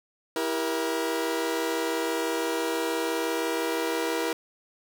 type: chord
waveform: sawtooth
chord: E diminished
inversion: none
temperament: just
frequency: 329.6 / 395.6 / 474.7 Hz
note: E4 / G4 / Bb4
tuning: 0 / +16 / +31 cents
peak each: -26 / -30 / -25 dBFS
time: 0.36-4.33 s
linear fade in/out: 2 ms
effects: none